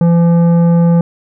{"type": "tone with tanh clipping", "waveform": "triangle", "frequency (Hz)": 169.9, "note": "F3", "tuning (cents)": -47, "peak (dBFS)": -8, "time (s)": [0.01, 1.01], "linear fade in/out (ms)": 2, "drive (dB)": 15, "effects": []}